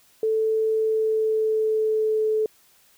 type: tone with pitch glide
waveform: sine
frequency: 440 to 433.9 Hz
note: A4 to A4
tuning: 0 to -24 cents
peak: -19 dBFS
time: 0.23-2.46 s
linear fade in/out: 2 ms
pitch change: -24 cents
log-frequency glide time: 0.69-2.29 s
effects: white hiss -58 dBFS RMS until 2.97 s